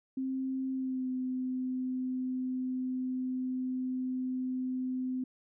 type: tone with pitch glide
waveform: sine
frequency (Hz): 263.3 to 256.1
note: C4 to C4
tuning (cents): +11 to -37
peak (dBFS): -31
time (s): 0.17-5.24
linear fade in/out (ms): 5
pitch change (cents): -48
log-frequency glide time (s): 0.72-1.09
effects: none